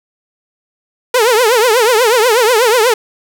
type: tone with vibrato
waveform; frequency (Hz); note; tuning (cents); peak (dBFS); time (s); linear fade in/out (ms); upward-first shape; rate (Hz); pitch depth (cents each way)
sawtooth; 466.2; A#4; 0; -4; 1.14-2.94; 5; triangle; 8.2; 210
effects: none